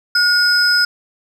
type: tone pair together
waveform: sine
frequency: 1441 / 5072 Hz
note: F#6 / D#8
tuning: -46 / +32 cents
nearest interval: octave + minor seventh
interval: 2178 cents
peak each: -12 dBFS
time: 0.15-0.85 s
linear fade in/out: 5 ms
effects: tanh soft clip ceiling -7 dBFS + 8-bit